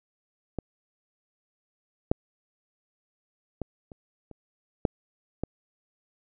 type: clicks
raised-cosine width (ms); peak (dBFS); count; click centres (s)
2; -17 / -7 / -18 / -30 / -30 / -8 / -15; 7; 0.587 / 2.115 / 3.617 / 3.918 / 4.313 / 4.852 / 5.436
effects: none